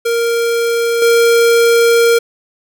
square tone with level steps, 466.2 Hz, A#4, in tune, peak -13 / -8 dBFS, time 0.05-2.19 s, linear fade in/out 10 ms, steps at 1.02 s, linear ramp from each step 2 ms, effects none

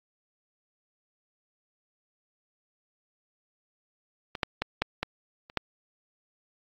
clicks, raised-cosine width 0.3 ms, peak -18 / -9 / -11 / -8 / -12 / -30 / -10 dBFS, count 7, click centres 4.352 / 4.432 / 4.62 / 4.82 / 5.03 / 5.499 / 5.573 s, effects AAC 64 kbps

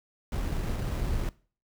brown noise with sample-and-hold, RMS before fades -30 dBFS, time 0.32-1.29 s, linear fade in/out 2 ms, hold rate 4410 Hz, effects noise-tail reverb RT60 0.4 s tail -20 dB re dry

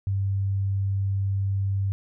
sine tone, 98 Hz, G2, in tune, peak -22 dBFS, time 0.07-1.92 s, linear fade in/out 0 ms, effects none

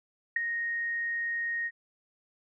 sine tone with ADSR envelope, 1864.7 Hz, A#6, in tune, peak -21 dBFS, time 0.36-1.71 s, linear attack 5 ms, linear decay 11 ms, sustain -8 dB, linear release 48 ms, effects none

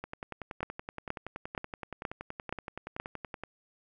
two click trains, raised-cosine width 0.5 ms, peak -23 / -17 dBFS, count 37 / 6, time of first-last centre 0.04-3.436 / 0.63-3 s, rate 10.6 / 2.11 Hz, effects none

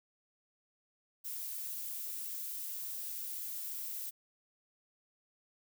violet noise, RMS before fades -41 dBFS, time 1.24-4.11 s, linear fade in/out 20 ms, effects none

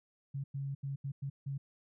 sine tone bursts at uneven times, 138.2 Hz, C#3, 5 cents flat, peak -35 dBFS, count 6, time 0.34-0.44 / 0.54-0.75 / 0.83-0.96 / 1.04-1.12 / 1.22-1.3 / 1.46-1.58 s, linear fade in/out 10 ms, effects none

